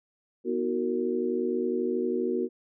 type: tone cluster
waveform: sine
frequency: 244.6 / 317.9 / 370.2 / 460 Hz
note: B3 / D#4 / F#4 / A#4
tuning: -16 / +37 / +1 / -23 cents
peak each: -31 / -35 / -28 / -32 dBFS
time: 0.44-2.49 s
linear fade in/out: 50 ms
effects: none